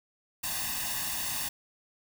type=noise with comb filter; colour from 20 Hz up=white; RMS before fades=-33 dBFS; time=0.43-1.49 s; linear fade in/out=10 ms; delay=1.1 ms; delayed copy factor=+0.85; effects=none